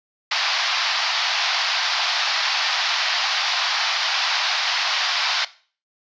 white band-pass noise, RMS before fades -22 dBFS, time 0.31-5.45 s, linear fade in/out 5 ms, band 690 to 5200 Hz, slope 48 dB/octave, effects noise-tail reverb RT60 0.4 s tail -17 dB re dry + resampled to 16000 Hz

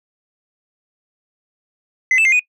sine tone with pitch steps, 2038 / 2640 / 2103 / 2476 Hz, C7 / E7 / C7 / D#7, -46 / +2 / +8 / -9 cents, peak -8 dBFS, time 2.11-2.394 s, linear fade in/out 2 ms, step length 71 ms, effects noise-tail reverb RT60 0.1 s tail -24 dB re dry + tanh soft clip ceiling -10 dBFS

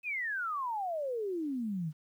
sine exponential sweep, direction down, 2588 to 146.83 Hz, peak -32 dBFS, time 0.03-1.93 s, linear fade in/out 50 ms, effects 11-bit

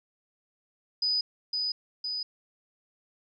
sine tone with echo, 4978 Hz, D#8, in tune, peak -24 dBFS, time 1.02-1.21 s, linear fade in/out 5 ms, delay 510 ms, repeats 2, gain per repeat -3 dB, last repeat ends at 2.23 s, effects none

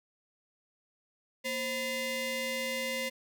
sawtooth ring-modulated tone, 762 Hz, G5, 49 cents flat, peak -25 dBFS, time 1.44-3.1 s, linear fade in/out 20 ms, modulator 1290 Hz, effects none

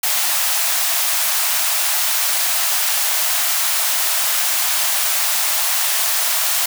white high-pass noise, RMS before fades -18 dBFS, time 0.03-6.66 s, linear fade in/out 5 ms, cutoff 600 Hz, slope 96 dB/octave, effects none

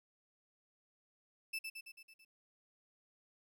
35% pulse tone with echo, 2637 Hz, E7, in tune, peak -36 dBFS, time 1.53-1.59 s, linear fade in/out 10 ms, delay 110 ms, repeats 6, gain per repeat -4 dB, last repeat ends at 2.25 s, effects 13-bit

